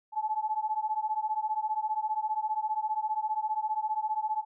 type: beating tone pair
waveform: sine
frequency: 855 / 870 Hz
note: A5 / A5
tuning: -50 / -20 cents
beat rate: 15 Hz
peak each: -31 dBFS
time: 0.12-4.45 s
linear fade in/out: 50 ms
effects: none